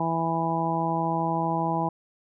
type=harmonic tone; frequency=164.81 Hz; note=E3; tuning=in tune; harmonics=1 / 2 / 3 / 4 / 5 / 6; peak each=-29 / -31 / -37 / -32 / -28 / -30 dBFS; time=0-1.89 s; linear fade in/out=5 ms; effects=none